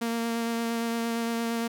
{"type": "tone with vibrato", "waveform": "sawtooth", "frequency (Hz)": 231.2, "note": "A#3", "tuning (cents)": -14, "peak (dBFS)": -23, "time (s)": [0.01, 1.68], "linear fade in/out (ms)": 10, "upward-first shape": "sine", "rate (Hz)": 8.7, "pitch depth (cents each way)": 13, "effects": []}